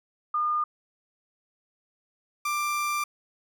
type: tone pair in turn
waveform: sine / 30% pulse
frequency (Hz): 1215 / 1183.1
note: D#6 / D6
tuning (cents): -42 / +12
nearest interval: unison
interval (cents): 46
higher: first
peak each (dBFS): -23 / -23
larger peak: neither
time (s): 0.34-0.64 / 2.45-3.04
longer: second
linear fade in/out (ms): 5
effects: none